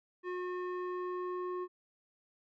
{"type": "tone with low-pass filter sweep", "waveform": "square", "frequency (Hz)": 361.6, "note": "F#4", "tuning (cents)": -40, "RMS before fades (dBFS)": -38, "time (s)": [0.23, 1.68], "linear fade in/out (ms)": 50, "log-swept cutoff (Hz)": [1800, 1000], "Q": 1.7, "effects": []}